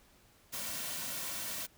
white noise with comb filter, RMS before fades -39 dBFS, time 0.52-1.67 s, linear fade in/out 20 ms, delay 2.4 ms, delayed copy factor -0.5, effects pink hiss -64 dBFS RMS until 1.77 s

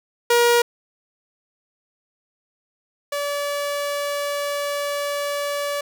sawtooth tone pair in turn, 475.8 / 574.9 Hz, A#4 / D5, +35 / -37 cents, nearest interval minor third, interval 328 cents, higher second, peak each -10 / -19 dBFS, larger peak first, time 0.3-0.62 / 3.12-5.81 s, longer second, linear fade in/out 5 ms, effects none

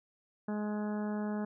harmonic tone, 210 Hz, G#3, 19 cents sharp, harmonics 1 / 2 / 3 / 4 / 5 / 6 / 7 / 8, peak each -33 / -42 / -44 / -46 / -51 / -53 / -52 / -54 dBFS, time 0.48-1.45 s, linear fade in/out 5 ms, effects none

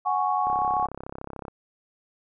sine chord, F# suspended second, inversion none, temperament equal, 740 / 830.6 / 1108.7 Hz, F#5 / G#5 / C#6, 0 / 0 / 0 cents, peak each -26 dBFS, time 0.05-0.87 s, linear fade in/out 20 ms
click train, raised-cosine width 1 ms, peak -22 dBFS, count 35, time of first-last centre 0.47-1.482 s, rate 33.6 Hz
effects none

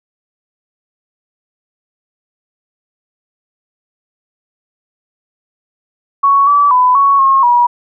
sine tone with pitch steps, 1113 / 1152 / 1001 / 1113 / 1081 / 964 Hz, C#6 / D6 / B5 / C#6 / C#6 / B5, +7 / -34 / +23 / +7 / -44 / -42 cents, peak -6 dBFS, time 6.23-7.67 s, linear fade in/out 10 ms, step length 240 ms, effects none

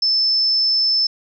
sine tone, 5270 Hz, E8, 1 cent flat, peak -14 dBFS, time 0.02-1.07 s, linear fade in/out 5 ms, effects none

